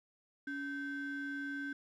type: ring-modulated tone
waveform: triangle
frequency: 916 Hz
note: A#5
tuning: 31 cents flat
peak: -32 dBFS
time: 0.47-1.73 s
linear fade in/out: 5 ms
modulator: 634 Hz
effects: tanh soft clip ceiling -30 dBFS